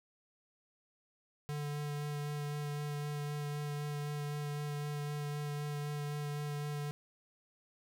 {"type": "tone with vibrato", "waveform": "square", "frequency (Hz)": 146.83, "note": "D3", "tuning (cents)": 0, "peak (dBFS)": -37, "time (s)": [1.49, 6.91], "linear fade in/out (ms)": 0, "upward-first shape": "sine", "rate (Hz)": 3.9, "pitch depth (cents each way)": 12, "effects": []}